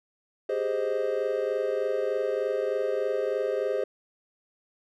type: chord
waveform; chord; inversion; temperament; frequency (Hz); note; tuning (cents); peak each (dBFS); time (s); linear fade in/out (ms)
triangle; Ab major seventh; third; equal; 392 / 415.3 / 523.3 / 622.3; G4 / Ab4 / C5 / Eb5; 0 / 0 / 0 / 0; -31 / -28 / -27 / -31; 0.49-3.84; 5
effects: none